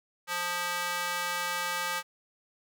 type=tone with high-pass filter; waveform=square; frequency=176.2 Hz; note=F3; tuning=16 cents sharp; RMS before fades=-32 dBFS; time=0.27-2.03 s; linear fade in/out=50 ms; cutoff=1200 Hz; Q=1.2; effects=none